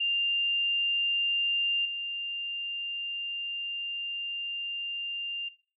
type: tone with level steps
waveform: sine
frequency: 2794 Hz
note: F7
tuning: in tune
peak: -25 / -32 dBFS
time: 0-5.49 s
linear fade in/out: 10 ms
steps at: 1.85 s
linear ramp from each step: 5 ms
effects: noise-tail reverb RT60 0.4 s tail -18 dB re dry